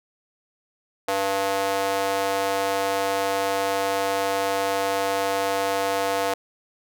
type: tone with high-pass filter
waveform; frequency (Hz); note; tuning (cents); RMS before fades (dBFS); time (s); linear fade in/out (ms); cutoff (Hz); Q
square; 98; G2; 0; -24; 1.08-6.34; 5; 590; 2.2
effects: none